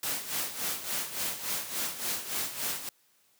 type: noise with tremolo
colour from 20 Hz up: white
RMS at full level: -31 dBFS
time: 0.03-2.89 s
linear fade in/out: 2 ms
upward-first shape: sine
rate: 3.5 Hz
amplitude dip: 70%
effects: white hiss -67 dBFS RMS until 3.39 s + high-pass 100 Hz 12 dB/octave